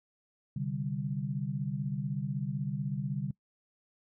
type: chord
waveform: sine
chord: C suspended second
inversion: none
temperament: equal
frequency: 130.81 / 146.83 / 196 Hz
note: C3 / D3 / G3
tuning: 0 / 0 / 0 cents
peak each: -36 / -34 / -37 dBFS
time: 0.56-3.31 s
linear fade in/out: 5 ms
effects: noise-tail reverb RT60 0.1 s tail -22 dB re dry